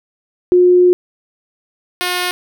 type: tone pair in turn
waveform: sine / 5% pulse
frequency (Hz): 359.1 / 359.1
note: F4 / F4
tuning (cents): +48 / +48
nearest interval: unison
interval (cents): 0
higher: neither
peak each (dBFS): -6 / -5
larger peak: second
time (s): 0.52-0.93 / 2.01-2.31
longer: first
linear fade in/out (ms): 0
effects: none